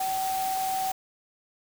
sine tone in noise, 762 Hz, G5, 49 cents flat, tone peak -26 dBFS, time 0-0.92 s, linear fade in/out 5 ms, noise white, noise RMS -36 dBFS, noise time 0-0.92 s, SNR +7 dB, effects none

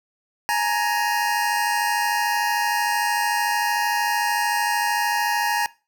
25% pulse tone pair together, 839 / 932.3 Hz, G#5 / A#5, +17 / 0 cents, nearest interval major second, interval 183 cents, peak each -19 dBFS, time 0.49-5.66 s, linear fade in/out 0 ms, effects noise-tail reverb RT60 0.3 s tail -20 dB re dry

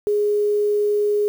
sine tone with quantisation, 415.1 Hz, G#4, 1 cent flat, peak -16 dBFS, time 0.07-1.28 s, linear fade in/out 0 ms, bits 7, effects none

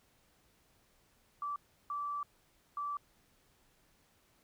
sine tone bursts at uneven times, 1161 Hz, D6, 20 cents flat, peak -35 dBFS, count 3, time 1.42-1.56 / 1.9-2.23 / 2.77-2.97 s, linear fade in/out 2 ms, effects pink hiss -70 dBFS RMS until 4.43 s

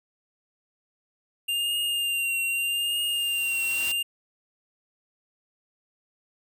square tone with vibrato, 2794 Hz, F7, in tune, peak -25 dBFS, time 1.48-4.03 s, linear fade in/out 10 ms, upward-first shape triangle, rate 0.81 Hz, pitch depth 36 cents each way
white noise with exponential growth, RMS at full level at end -34 dBFS, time 2.31-3.92 s, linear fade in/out 5 ms, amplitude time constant 350 ms
effects none

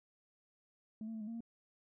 sine tone with pitch steps, 217.9 / 225.2 / 220.5 / 210.5 / 229.1 / 231.1 Hz, A3 / A3 / A3 / G#3 / A#3 / A#3, -17 / +40 / +4 / +24 / -30 / -15 cents, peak -39 dBFS, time 1.01-1.406 s, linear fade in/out 2 ms, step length 66 ms, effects tanh soft clip ceiling -38 dBFS

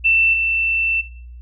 sine tone with level steps, 2675 Hz, E7, 25 cents sharp, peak -11 / -15 dBFS, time 0.04-1.02 s, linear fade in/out 20 ms, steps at 0.33 s, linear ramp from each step 10 ms, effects noise-tail reverb RT60 0.6 s tail -21 dB re dry + added 60 Hz sine -34 dBFS peak until 1.41 s

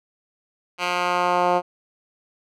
10% pulse tone with band-pass filter sweep, 177.9 Hz, F3, 32 cents sharp, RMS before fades -21 dBFS, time 0.78-1.62 s, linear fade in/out 50 ms, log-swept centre 2300 to 670 Hz, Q 1.1, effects none

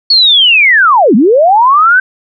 sine linear two-way sweep, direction down then up, 4435 to 191.9 to 1555 Hz, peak -3 dBFS, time 0.1-2 s, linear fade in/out 5 ms, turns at 1.15 s, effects none

